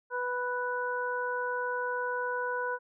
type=harmonic tone; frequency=494.1 Hz; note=B4; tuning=1 cent sharp; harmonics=1 / 2 / 3; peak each=-34 / -34 / -34 dBFS; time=0.1-2.79 s; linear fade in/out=50 ms; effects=none